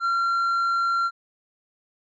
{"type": "tone with tanh clipping", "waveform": "sine", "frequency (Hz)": 1372, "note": "F6", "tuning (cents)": -31, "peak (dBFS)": -21, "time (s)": [0, 1.11], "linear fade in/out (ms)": 50, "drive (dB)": 4, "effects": []}